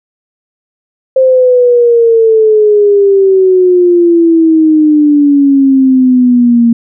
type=exponential sweep; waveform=sine; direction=down; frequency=527 to 231.4 Hz; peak=-3 dBFS; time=1.16-6.73 s; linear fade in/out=5 ms; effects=none